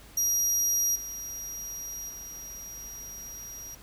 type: tone with level steps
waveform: 35% pulse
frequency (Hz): 5730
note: F8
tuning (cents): +44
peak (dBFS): -21 / -33 / -37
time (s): 0.17-3.75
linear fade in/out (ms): 5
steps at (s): 0.95 / 2.09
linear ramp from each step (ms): 10
effects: added 50 Hz sine -52 dBFS peak until 3.82 s + pink hiss -52 dBFS RMS until 3.82 s